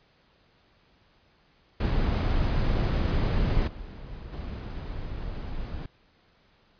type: noise with level steps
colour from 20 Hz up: brown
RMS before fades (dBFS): -24 / -40 / -35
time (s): 1.8-5.86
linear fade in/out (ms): 5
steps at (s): 3.67 / 4.32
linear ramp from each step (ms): 10
effects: pink hiss -63 dBFS RMS until 6.79 s + resampled to 11025 Hz